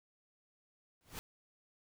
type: noise with exponential growth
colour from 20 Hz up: pink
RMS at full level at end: -40 dBFS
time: 1.01-1.19 s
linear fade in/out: 0 ms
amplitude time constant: 39 ms
effects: none